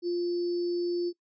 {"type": "tone with sample-and-hold", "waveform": "sine", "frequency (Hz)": 349.5, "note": "F4", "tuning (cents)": 1, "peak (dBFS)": -26, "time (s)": [0.02, 1.13], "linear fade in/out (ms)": 50, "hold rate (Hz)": 4900, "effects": ["noise-tail reverb RT60 0.1 s tail -21 dB re dry", "resampled to 16000 Hz"]}